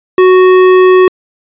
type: tone with hard clipping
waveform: triangle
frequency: 370 Hz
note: F#4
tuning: in tune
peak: -4 dBFS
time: 0.18-1.08 s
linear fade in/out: 2 ms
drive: 17 dB
effects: resampled to 8000 Hz